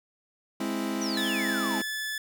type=chord; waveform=40% pulse; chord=Ab augmented; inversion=none; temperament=equal; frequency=207.7 / 261.6 / 329.6 Hz; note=Ab3 / C4 / E4; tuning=0 / 0 / 0 cents; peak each=-32 dBFS; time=0.6-1.82 s; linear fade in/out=5 ms
type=exponential sweep; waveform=sine; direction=down; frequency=6160 to 807 Hz; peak=-32 dBFS; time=1.01-1.79 s; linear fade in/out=10 ms
type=tone; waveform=sawtooth; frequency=1732 Hz; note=A6; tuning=28 cents flat; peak=-27 dBFS; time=1.17-2.18 s; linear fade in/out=2 ms
effects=none

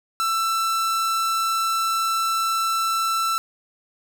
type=tone; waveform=45% pulse; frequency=1333 Hz; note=E6; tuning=19 cents sharp; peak=-20 dBFS; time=0.2-3.38 s; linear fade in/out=0 ms; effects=none

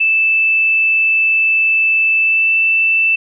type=tone with pitch glide; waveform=sine; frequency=2637 to 2654 Hz; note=E7 to E7; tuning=0 to +11 cents; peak=-10 dBFS; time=0-3.16 s; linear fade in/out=10 ms; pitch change=+11 cents; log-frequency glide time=2.2-2.54 s; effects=none

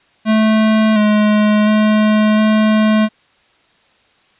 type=tone with pitch steps; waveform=square; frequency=218 / 211.2 / 213.9 / 215.8 Hz; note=A3 / G#3 / A3 / A3; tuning=-16 / +29 / -49 / -33 cents; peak=-10 dBFS; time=0.25-3.09 s; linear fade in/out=50 ms; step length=710 ms; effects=white hiss -54 dBFS RMS until 4.39 s + resampled to 8000 Hz

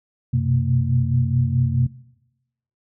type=tone cluster; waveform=sine; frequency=91.5 / 123.3 / 128 / 227.2 Hz; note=F#2 / B2 / C3 / A#3; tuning=-19 / -2 / -38 / -44 cents; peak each=-24 / -24 / -19 / -27 dBFS; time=0.33-1.87 s; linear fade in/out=10 ms; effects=noise-tail reverb RT60 0.9 s tail -19 dB re dry

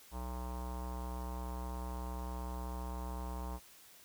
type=tone with low-pass filter; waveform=square; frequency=62.1 Hz; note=B1; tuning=10 cents sharp; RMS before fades=-41 dBFS; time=0.11-3.6 s; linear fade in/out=50 ms; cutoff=970 Hz; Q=4.6; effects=white hiss -59 dBFS RMS until 4.04 s

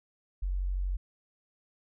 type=tone; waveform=sine; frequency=46.25 Hz; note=F#1; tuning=in tune; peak=-28 dBFS; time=0.42-0.97 s; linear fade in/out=10 ms; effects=none

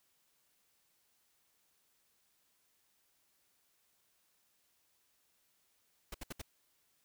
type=noise bursts; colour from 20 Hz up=pink; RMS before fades=-43 dBFS; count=4; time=6.12-6.417 s; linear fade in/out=5 ms; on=24 ms; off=67 ms; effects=white hiss -75 dBFS RMS until 7.04 s

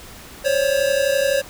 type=tone pair together; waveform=square; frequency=535.2 / 567 Hz; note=C5 / C#5; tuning=+39 / +39 cents; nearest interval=minor second; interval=100 cents; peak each=-20 dBFS; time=0.44-1.42 s; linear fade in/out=20 ms; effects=pink hiss -40 dBFS RMS until 1.49 s

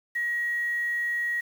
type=tone with quantisation; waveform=sine; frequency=1900 Hz; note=A#6; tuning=33 cents sharp; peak=-25 dBFS; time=0.15-1.41 s; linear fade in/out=10 ms; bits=8; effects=none

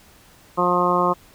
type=harmonic tone; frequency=177.9 Hz; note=F3; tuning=32 cents sharp; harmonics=1 / 2 / 3 / 4 / 5 / 6 / 7; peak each=-26 / -24 / -24 / -26 / -26 / -20 / -25 dBFS; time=0.57-1.14 s; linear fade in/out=20 ms; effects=pink hiss -51 dBFS RMS until 1.34 s

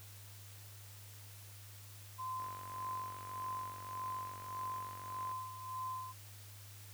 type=tone with tremolo; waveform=sine; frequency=1031 Hz; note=C6; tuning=26 cents flat; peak=-38 dBFS; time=2.18-6.13 s; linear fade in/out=20 ms; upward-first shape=sine; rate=1.7 Hz; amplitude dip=65%
type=click train; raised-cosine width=0.5 ms; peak=-38 dBFS; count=138; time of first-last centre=2.4-5.315 s; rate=47 Hz
effects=added 101 Hz sine -53 dBFS peak until 6.93 s + white hiss -57 dBFS RMS until 6.93 s

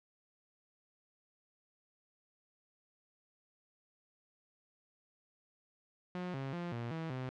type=tone with pitch steps; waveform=sawtooth; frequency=179.8 / 135.1 / 173.8 / 118 / 162.4 / 129 Hz; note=F#3 / C#3 / F3 / A#2 / E3 / C3; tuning=-49 / -44 / -8 / +22 / -26 / -24 cents; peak=-34 dBFS; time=6.15-7.29 s; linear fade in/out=0 ms; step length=190 ms; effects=low-pass 3000 Hz 12 dB/octave

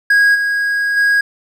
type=tone with level steps; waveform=triangle; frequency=1645 Hz; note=G#6; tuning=17 cents flat; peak=-6 / -12 / -8 dBFS; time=0.1-1.21 s; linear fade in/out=5 ms; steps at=0.34 / 0.96 s; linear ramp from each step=20 ms; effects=none

